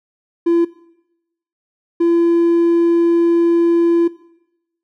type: tone bursts at uneven times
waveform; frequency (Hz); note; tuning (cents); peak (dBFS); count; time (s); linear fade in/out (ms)
triangle; 339.1; E4; +49; -8; 2; 0.46-0.65 / 2-4.08; 10
effects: noise-tail reverb RT60 0.9 s tail -20 dB re dry + tanh soft clip ceiling -4 dBFS